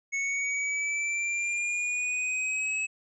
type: linear sweep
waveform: square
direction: up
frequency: 2200 to 2584 Hz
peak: -28 dBFS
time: 0.12-2.87 s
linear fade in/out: 20 ms
effects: resampled to 22050 Hz